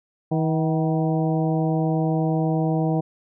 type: harmonic tone with a mistuned harmonic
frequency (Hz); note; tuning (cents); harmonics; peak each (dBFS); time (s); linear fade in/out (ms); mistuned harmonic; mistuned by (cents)
160; D#3; +49; 1 / 2 / 3 / 4 / 5 / 6; -21 / -25 / -29 / -30 / -30 / -39; 0.31-3.01; 10; 5; -70
effects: none